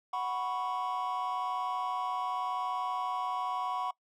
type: chord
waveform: triangle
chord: F# suspended fourth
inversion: none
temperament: equal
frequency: 740 / 987.8 / 1108.7 Hz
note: F#5 / B5 / C#6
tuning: 0 / 0 / 0 cents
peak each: -33 dBFS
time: 0.13-3.91 s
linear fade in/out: 5 ms
effects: noise-tail reverb RT60 0.1 s tail -23 dB re dry + tanh soft clip ceiling -24 dBFS